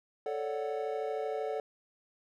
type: chord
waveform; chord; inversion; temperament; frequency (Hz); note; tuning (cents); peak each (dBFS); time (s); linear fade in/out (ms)
triangle; D major seventh; second; equal with one note detuned; 440 / 554.4 / 587.3 / 742.1; A4 / C#5 / D5 / F#5; 0 / 0 / 0 / +5; -33 / -38 / -38 / -37; 0.26-1.6; 2
effects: none